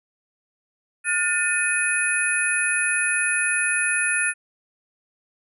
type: tone cluster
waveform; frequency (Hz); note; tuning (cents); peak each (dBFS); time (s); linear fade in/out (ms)
sine; 1435 / 1792 / 2510 / 10050; F6 / A6 / D#7 / D#9; +47 / +31 / +15 / +16; -25; 1.04-4.34; 50
effects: none